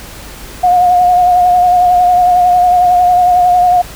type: tone with vibrato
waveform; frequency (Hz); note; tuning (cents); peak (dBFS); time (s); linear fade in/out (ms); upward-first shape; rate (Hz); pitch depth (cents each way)
sine; 718; F5; +48; -5; 0.63-3.82; 10; sine; 11; 27
effects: added 50 Hz sine -32 dBFS peak until 3.95 s + pink hiss -31 dBFS RMS until 3.95 s